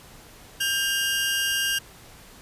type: tone pair together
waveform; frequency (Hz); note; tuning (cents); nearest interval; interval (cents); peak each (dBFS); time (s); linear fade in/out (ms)
sawtooth; 1591.1 / 2835; G6 / F7; +25 / +25; minor seventh; 1000; -22; 0.6-1.79; 10
effects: pink hiss -48 dBFS RMS until 2.41 s + resampled to 32000 Hz